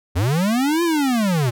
square linear two-way sweep, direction up then down, 77.78 to 349.2 to 112.6 Hz, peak -17 dBFS, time 0.15-1.51 s, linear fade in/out 20 ms, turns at 0.83 s, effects none

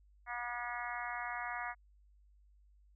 harmonic tone, 241.3 Hz, B3, 40 cents flat, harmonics 3 / 4 / 5 / 6 / 7 / 8 / 9, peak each -44 / -45 / -45 / -47 / -46 / -46 / -47 dBFS, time 0.26-1.75 s, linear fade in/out 50 ms, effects added 50 Hz sine -62 dBFS peak until 2.95 s

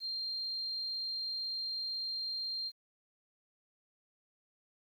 sine tone, 4186 Hz, C8, in tune, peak -35 dBFS, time 0-2.72 s, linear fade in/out 50 ms, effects 11-bit

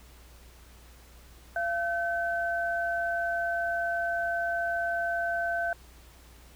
sine tone pair together, 685 / 1530.2 Hz, F5 / G6, -34 / -42 cents, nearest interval octave + major second, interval 1392 cents, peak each -29 / -30 dBFS, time 1.56-5.73 s, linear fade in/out 2 ms, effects added 60 Hz sine -52 dBFS peak until 6.55 s + pink hiss -56 dBFS RMS until 6.55 s

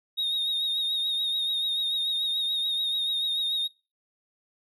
triangle tone with vibrato, 3729 Hz, A#7, in tune, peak -23 dBFS, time 0.17-3.68 s, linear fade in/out 20 ms, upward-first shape triangle, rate 6.9 Hz, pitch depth 47 cents each way, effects noise-tail reverb RT60 0.3 s tail -25 dB re dry + tanh soft clip ceiling -19 dBFS

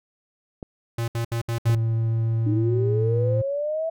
clicks, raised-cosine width 2 ms, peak -20 dBFS, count 2, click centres 0.628 / 1.698 s
square tone bursts, 116.3 Hz, A#2, 4 cents flat, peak -24 dBFS, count 5, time 0.98-1.752 s, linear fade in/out 5 ms, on 100 ms, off 68 ms
triangle tone, 113.4 Hz, A#2, 47 cents flat, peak -18 dBFS, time 1.66-3.42 s, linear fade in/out 10 ms
sine linear sweep, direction up, 297.2 to 659.3 Hz, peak -23 dBFS, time 2.46-3.9 s, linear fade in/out 10 ms
effects none

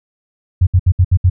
sine tone bursts, 90.8 Hz, F#2, 32 cents flat, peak -6 dBFS, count 6, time 0.61-1.299 s, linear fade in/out 10 ms, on 59 ms, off 67 ms, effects none

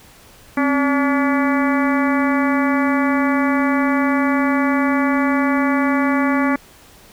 harmonic tone with a mistuned harmonic, 285.7 Hz, D4, 48 cents flat, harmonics 1 / 2 / 3 / 4 / 5 / 6 / 7 / 8, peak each -16 / -25 / -26 / -24 / -28 / -28 / -27 / -31 dBFS, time 0.57-6.56 s, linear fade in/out 5 ms, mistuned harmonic 1, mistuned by -110 cents, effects pink hiss -46 dBFS RMS until 7.12 s

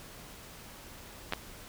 clicks, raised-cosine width 0.3 ms, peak -15 dBFS, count 2, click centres 1.324 / 1.335 s, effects pink hiss -49 dBFS RMS until 1.68 s

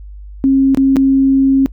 sine tone with dropouts, 270 Hz, C#4, 45 cents flat, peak -7 dBFS, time 0.44-1.66 s, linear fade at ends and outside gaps 0 ms, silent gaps 0.747-0.773 / 0.96-0.967 s, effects noise-tail reverb RT60 0.1 s tail -22 dB re dry + added 50 Hz sine -29 dBFS peak until 1.72 s

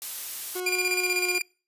blue noise, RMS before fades -33 dBFS, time 0.02-0.6 s, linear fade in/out 0 ms
40% pulse tone with pitch glide, 364.2 to 360.6 Hz, F#4 to F#4, -27 to -45 cents, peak -29 dBFS, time 0.55-1.39 s, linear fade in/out 10 ms, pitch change -18 cents, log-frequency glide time 0.93-1.28 s
sawtooth tone with tremolo, 2398 Hz, D7, 36 cents sharp, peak -19 dBFS, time 0.66-1.42 s, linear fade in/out 5 ms, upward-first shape square, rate 16 Hz, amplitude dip 60%
effects noise-tail reverb RT60 0.4 s tail -26 dB re dry + resampled to 32000 Hz

